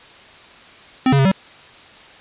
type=tone with pitch steps; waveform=square; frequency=259.3 / 138.9 / 135.1 / 191.8 Hz; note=C4 / C#3 / C#3 / G3; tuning=-15 / +4 / -44 / -37 cents; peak=-12 dBFS; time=1.06-1.316 s; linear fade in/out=2 ms; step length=64 ms; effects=white hiss -43 dBFS RMS until 2.2 s + resampled to 8000 Hz